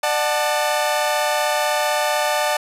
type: chord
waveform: sawtooth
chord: D major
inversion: none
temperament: equal with one note detuned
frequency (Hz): 598.6 / 740 / 880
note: D5 / F#5 / A5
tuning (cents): +33 / 0 / 0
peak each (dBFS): -17 / -20 / -19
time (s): 0.03-2.57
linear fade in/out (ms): 5
effects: resampled to 32000 Hz + 8-bit